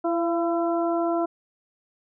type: harmonic tone with a mistuned harmonic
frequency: 335.9 Hz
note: E4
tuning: 33 cents sharp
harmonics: 1 / 2 / 3 / 4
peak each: -24 / -25 / -33 / -34 dBFS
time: 0.04-1.26 s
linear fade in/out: 10 ms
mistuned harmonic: 2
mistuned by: +26 cents
effects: none